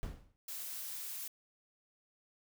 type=noise with exponential decay; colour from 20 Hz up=brown; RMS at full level=-36 dBFS; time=0.03-0.36 s; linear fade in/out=0 ms; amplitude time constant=71 ms
type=noise; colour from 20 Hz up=blue; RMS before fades=-43 dBFS; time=0.48-1.28 s; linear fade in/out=5 ms
effects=none